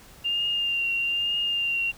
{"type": "tone with vibrato", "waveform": "sine", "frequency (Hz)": 2794, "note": "F7", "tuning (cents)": 0, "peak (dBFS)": -23, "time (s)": [0.24, 1.92], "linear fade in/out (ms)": 20, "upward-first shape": "triangle", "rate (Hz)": 1.1, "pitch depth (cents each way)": 30, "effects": ["pink hiss -50 dBFS RMS until 1.97 s"]}